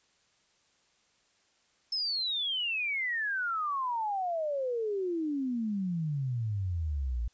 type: exponential sweep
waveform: sine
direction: down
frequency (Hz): 5290 to 55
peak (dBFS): -29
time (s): 1.92-7.28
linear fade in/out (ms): 5
effects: white hiss -69 dBFS RMS until 7.33 s + resampled to 16000 Hz